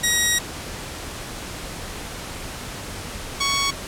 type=tone pair in turn; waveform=10% pulse; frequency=1900 / 1115.2 Hz; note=A#6 / C#6; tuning=+33 / +10 cents; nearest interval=major sixth; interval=923 cents; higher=first; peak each=-8 / -11 dBFS; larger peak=first; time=0.03-0.39 / 3.4-3.71 s; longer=first; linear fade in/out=10 ms; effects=pink hiss -33 dBFS RMS until 3.87 s + low-pass 11000 Hz 12 dB/octave